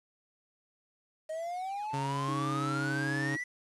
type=exponential sweep; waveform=triangle; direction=up; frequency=622.3 to 2000 Hz; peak=-32 dBFS; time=1.29-3.44 s; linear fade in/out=10 ms
type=tone; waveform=sawtooth; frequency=138.59 Hz; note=C#3; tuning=in tune; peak=-29 dBFS; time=1.93-3.36 s; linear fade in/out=10 ms
type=tone with vibrato; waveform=triangle; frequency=311.1 Hz; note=D#4; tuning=in tune; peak=-34 dBFS; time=2.28-3.37 s; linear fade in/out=5 ms; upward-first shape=sine; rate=15 Hz; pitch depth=14 cents each way
effects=resampled to 24000 Hz + 9-bit